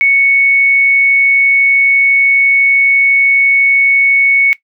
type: tone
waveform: sine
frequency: 2217 Hz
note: C#7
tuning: in tune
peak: -6 dBFS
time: 0.01-4.53 s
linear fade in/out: 0 ms
effects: noise-tail reverb RT60 0.1 s tail -18 dB re dry